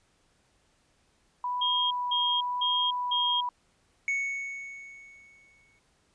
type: tone with vibrato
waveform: sine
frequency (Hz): 985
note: B5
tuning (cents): -5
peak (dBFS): -28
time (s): 1.44-3.49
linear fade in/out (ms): 2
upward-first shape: sine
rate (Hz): 0.93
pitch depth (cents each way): 9
type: tone bursts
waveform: sine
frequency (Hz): 3235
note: G#7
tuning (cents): -46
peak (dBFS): -25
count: 4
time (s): 1.61-3.41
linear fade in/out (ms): 10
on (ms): 300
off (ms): 200
type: tone with exponential decay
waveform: triangle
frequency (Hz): 2217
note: C#7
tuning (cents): 0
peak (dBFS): -23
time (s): 4.08-5.79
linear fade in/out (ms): 1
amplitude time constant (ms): 370
effects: pink hiss -68 dBFS RMS until 6.14 s + resampled to 22050 Hz